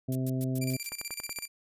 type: harmonic tone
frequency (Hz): 130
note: C3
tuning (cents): -11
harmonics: 1 / 2 / 3 / 4 / 5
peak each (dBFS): -30 / -32 / -41 / -47 / -43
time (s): 0.08-0.77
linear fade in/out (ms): 10
type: noise bursts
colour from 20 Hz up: violet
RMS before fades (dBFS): -38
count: 6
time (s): 0.12-0.874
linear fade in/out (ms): 2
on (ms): 34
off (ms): 110
type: tone with tremolo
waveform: 10% pulse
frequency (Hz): 2362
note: D7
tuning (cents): +9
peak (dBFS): -25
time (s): 0.61-1.48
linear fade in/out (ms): 10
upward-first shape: square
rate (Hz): 16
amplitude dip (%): 80
type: click train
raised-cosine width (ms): 0.5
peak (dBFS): -26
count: 6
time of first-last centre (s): 0.92-1.387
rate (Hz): 10.7
effects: resampled to 32000 Hz